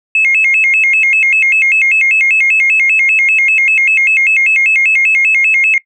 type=tone with vibrato; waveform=sine; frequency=2358 Hz; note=D7; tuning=6 cents sharp; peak=-6 dBFS; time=0.15-5.78 s; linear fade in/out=2 ms; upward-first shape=square; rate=5.1 Hz; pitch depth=170 cents each way; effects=noise-tail reverb RT60 0.1 s tail -21 dB re dry + tanh soft clip ceiling -2 dBFS